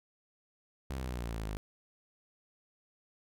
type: exponential sweep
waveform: sawtooth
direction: down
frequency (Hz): 68 to 50.9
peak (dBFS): -32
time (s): 0.9-1.57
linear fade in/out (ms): 0
effects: none